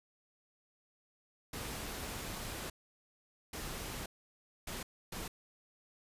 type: noise bursts at uneven times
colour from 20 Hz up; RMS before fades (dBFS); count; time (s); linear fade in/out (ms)
pink; -42; 4; 1.53-2.7 / 3.53-4.06 / 4.67-4.83 / 5.12-5.28; 5
effects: resampled to 32000 Hz